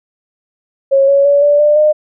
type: tone with pitch steps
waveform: sine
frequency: 546 / 557.8 / 569.8 / 582.2 / 594.7 / 607.6 Hz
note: C#5 / C#5 / C#5 / D5 / D5 / D#5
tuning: -26 / +11 / +48 / -15 / +22 / -41 cents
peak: -6 dBFS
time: 0.91-1.93 s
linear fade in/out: 20 ms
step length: 170 ms
effects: none